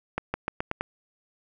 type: accelerating click train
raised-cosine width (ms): 0.5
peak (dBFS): -12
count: 6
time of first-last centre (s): 0.18-0.81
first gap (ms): 160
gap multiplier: 0.88
effects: none